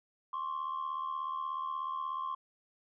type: tone pair together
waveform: sine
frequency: 1056 / 1132.6 Hz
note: C6 / C#6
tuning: +16 / +37 cents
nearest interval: minor second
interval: 121 cents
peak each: -34 / -38 dBFS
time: 0.33-2.35 s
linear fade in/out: 5 ms
effects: tanh soft clip ceiling -30 dBFS